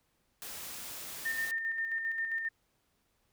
white noise, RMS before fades -43 dBFS, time 0.42-1.51 s, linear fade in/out 0 ms
sine tone with tremolo, 1813 Hz, A#6, 49 cents flat, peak -30 dBFS, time 1.25-2.49 s, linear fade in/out 10 ms, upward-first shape square, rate 7.5 Hz, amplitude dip 40%
effects pink hiss -75 dBFS RMS until 3.32 s

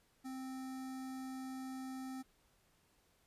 square tone with notch filter, 261.6 Hz, C4, in tune, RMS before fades -45 dBFS, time 0.24-2.23 s, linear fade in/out 20 ms, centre 2900 Hz, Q 1.4, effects pink hiss -73 dBFS RMS until 3.26 s + resampled to 32000 Hz

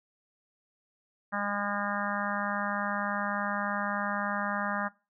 harmonic tone, 203.4 Hz, G#3, 36 cents flat, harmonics 1 / 3 / 4 / 5 / 6 / 7 / 8 / 9, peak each -36 / -38 / -37 / -38 / -36 / -38 / -36 / -40 dBFS, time 1.32-4.89 s, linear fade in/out 20 ms, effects noise-tail reverb RT60 0.3 s tail -21 dB re dry

